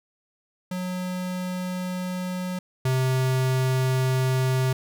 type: tone pair in turn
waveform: square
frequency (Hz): 182.4 / 130.1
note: F#3 / C3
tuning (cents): -24 / -9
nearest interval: tritone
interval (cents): 585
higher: first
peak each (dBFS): -28 / -21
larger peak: second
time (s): 0.71-2.59 / 2.85-4.73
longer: neither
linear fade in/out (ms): 5
effects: none